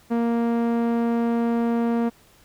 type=tone with low-pass filter; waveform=sawtooth; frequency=233.5 Hz; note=A#3; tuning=3 cents sharp; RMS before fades=-22 dBFS; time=0.1-2.1 s; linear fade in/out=20 ms; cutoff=1100 Hz; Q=0.5; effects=pink hiss -55 dBFS RMS until 2.44 s